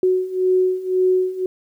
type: beating tone pair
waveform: sine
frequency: 368.9 / 370.8 Hz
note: F#4 / F#4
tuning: -5 / +4 cents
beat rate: 1.9 Hz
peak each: -20 / -17 dBFS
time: 0.03-1.46 s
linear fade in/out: 2 ms
effects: 9-bit